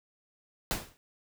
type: noise with exponential decay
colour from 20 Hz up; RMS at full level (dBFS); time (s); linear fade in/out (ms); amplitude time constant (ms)
pink; -28; 0.71-0.97; 0; 55
effects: none